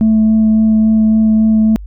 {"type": "tone with vibrato", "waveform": "sine", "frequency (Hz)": 218.9, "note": "A3", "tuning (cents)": -9, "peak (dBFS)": -5, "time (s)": [0.01, 1.76], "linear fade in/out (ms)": 0, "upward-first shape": "sine", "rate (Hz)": 3.6, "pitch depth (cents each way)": 9, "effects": ["tanh soft clip ceiling -5 dBFS", "added 50 Hz sine -26 dBFS peak until 1.86 s"]}